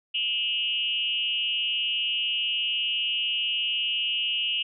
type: tone with frequency modulation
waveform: sine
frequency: 2869 Hz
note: F7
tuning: 46 cents sharp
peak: -24 dBFS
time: 0.14-4.63 s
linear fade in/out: 10 ms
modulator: 243 Hz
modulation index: 0.88
effects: none